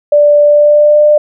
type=tone with pitch glide; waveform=sine; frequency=587.3 to 597.9 Hz; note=D5 to D5; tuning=0 to +31 cents; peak=-3 dBFS; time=0.12-1.18 s; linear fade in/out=5 ms; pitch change=+31 cents; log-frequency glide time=0.43-1.03 s; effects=none